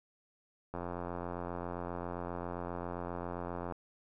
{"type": "click train", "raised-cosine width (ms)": 1, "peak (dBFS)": -25, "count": 262, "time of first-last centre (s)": [0.74, 3.723], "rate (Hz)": 87.5, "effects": []}